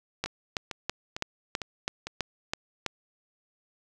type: two click trains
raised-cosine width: 0.2 ms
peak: -11 / -17 dBFS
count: 9 / 5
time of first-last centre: 0.24-2.863 / 0.26-2.07 s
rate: 3.05 / 2.21 Hz
effects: none